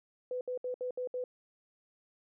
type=tone bursts; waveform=sine; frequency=501 Hz; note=B4; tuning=25 cents sharp; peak=-33 dBFS; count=6; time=0.31-1.24 s; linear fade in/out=2 ms; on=100 ms; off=66 ms; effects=none